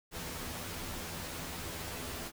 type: noise with comb filter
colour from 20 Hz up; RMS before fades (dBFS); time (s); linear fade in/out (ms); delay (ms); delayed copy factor
pink; -41; 0.11-2.32; 50; 12; +0.7
effects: none